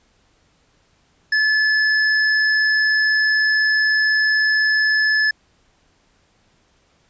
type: tone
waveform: square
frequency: 1727 Hz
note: A6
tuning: 33 cents flat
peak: -15 dBFS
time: 1.32-5.31 s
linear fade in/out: 5 ms
effects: pink hiss -60 dBFS RMS until 7.09 s + resampled to 16000 Hz